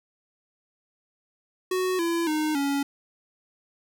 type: tone with pitch steps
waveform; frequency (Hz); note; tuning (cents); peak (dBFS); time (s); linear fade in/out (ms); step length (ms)
square; 370 / 337.3 / 307.6 / 280.4; F#4 / E4 / D#4 / C#4; 0 / +40 / -20 / +20; -24; 1.71-2.83; 5; 280
effects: none